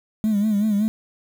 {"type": "tone with vibrato", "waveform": "sine", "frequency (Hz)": 209.8, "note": "G#3", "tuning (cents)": 18, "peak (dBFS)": -15, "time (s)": [0.24, 0.88], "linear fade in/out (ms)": 0, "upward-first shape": "sine", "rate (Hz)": 5.3, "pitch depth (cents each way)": 83, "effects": ["tanh soft clip ceiling -15 dBFS", "7-bit"]}